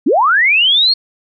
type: linear sweep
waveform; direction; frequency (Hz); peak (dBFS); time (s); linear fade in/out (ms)
sine; up; 214.1 to 4370; -8; 0.06-0.94; 10
effects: none